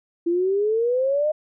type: exponential sweep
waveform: sine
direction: up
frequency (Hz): 334.6 to 622.3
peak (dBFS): -18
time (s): 0.26-1.32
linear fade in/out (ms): 10
effects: none